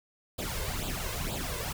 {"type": "noise with flanger", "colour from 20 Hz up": "pink", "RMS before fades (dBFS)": -34, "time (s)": [0.38, 1.73], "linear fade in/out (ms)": 10, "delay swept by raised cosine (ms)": [0.25, 1.95], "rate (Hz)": 2.1, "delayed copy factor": 0.75, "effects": []}